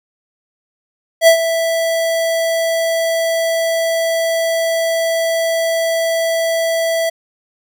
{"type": "tone with ADSR envelope", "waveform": "square", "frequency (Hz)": 659.3, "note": "E5", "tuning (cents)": 0, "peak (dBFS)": -4, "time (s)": [1.21, 7.1], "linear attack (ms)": 63, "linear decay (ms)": 93, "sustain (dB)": -11, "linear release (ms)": 12, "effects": []}